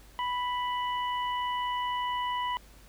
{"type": "harmonic tone", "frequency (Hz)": 987.8, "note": "B5", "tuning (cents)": 0, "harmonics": [1, 2, 3], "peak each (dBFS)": [-29, -39, -39], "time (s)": [0.19, 2.57], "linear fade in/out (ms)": 0, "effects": ["added 50 Hz sine -54 dBFS peak until 2.88 s", "pink hiss -57 dBFS RMS until 2.88 s"]}